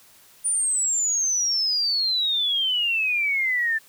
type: exponential sweep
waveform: sine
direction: down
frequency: 9460 to 1760 Hz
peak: -20 dBFS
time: 0.44-3.79 s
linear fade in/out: 20 ms
effects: white hiss -53 dBFS RMS until 3.88 s